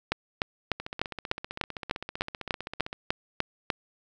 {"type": "two click trains", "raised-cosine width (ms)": 0.3, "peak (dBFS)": [-19, -9], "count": [34, 13], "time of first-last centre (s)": [[0.8, 2.929], [0.12, 3.702]], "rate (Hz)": [15.5, 3.35], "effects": []}